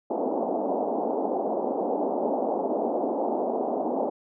white band-pass noise, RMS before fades -27 dBFS, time 0.1-4.1 s, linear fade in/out 10 ms, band 220 to 820 Hz, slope 48 dB/octave, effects none

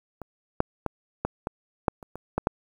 clicks, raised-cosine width 1 ms, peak -23 / -6 / -12 / -11 / -14 / -6 / -28 / -23 / -10 / -7 dBFS, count 10, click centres 0.217 / 0.604 / 0.863 / 1.25 / 1.471 / 1.882 / 2.028 / 2.156 / 2.38 / 2.471 s, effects 8-bit

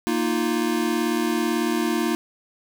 square chord, Bb suspended fourth, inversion none, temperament equal, 233.1 / 311.1 / 349.2 Hz, Bb3 / Eb4 / F4, 0 / 0 / 0 cents, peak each -26 dBFS, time 0.07-2.15 s, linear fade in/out 0 ms, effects none

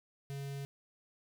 square tone with notch filter, 139.2 Hz, C#3, 8 cents sharp, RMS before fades -41 dBFS, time 0.3-0.65 s, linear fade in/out 0 ms, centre 1100 Hz, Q 1.2, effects none

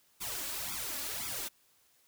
white noise with flanger, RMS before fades -38 dBFS, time 0.2-1.49 s, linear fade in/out 20 ms, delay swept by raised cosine 0.84 to 3.54 ms, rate 1.9 Hz, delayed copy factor +0.9, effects white hiss -68 dBFS RMS until 2.07 s

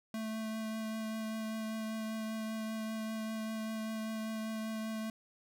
square tone with vibrato, 220 Hz, A3, in tune, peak -37 dBFS, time 0.14-5.1 s, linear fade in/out 2 ms, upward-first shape triangle, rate 5.1 Hz, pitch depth 14 cents each way, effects none

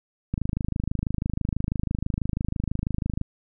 click train, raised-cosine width 5 ms, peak -13 dBFS, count 76, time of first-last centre 0.34-3.214 s, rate 26.1 Hz, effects none

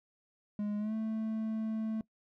triangle tone with pitch glide, 207.7 to 220.1 Hz, G#3 to A3, 0 to +1 cents, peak -30 dBFS, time 0.59-2.01 s, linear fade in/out 2 ms, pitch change +101 cents, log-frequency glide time 0.78-0.94 s, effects noise-tail reverb RT60 0.1 s tail -20 dB re dry

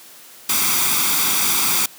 white noise with comb filter, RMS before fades -18 dBFS, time 0.49-1.86 s, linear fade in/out 5 ms, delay 0.85 ms, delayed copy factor +0.65, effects white hiss -43 dBFS RMS until 1.98 s + high-pass 150 Hz 12 dB/octave

